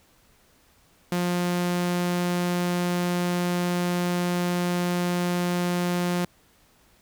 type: tone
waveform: sawtooth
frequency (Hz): 176.7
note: F3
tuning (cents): +21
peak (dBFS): -19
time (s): 1.12-6.25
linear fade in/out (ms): 2
effects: pink hiss -60 dBFS RMS until 7.01 s